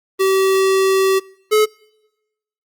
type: tone pair in turn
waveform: square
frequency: 383.8 / 428.7 Hz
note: G4 / A4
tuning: -37 / -45 cents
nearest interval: major second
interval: 192 cents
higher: second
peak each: -13 / -11 dBFS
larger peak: second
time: 0.19-1.2 / 1.51-1.66 s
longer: first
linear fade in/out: 20 ms
effects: noise-tail reverb RT60 1.0 s tail -26 dB re dry + Opus 32 kbps